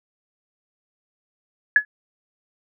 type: tone with exponential decay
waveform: sine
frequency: 1698 Hz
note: G#6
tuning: 38 cents sharp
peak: -6 dBFS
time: 1.76-1.85 s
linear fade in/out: 2 ms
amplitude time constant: 18 ms
effects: none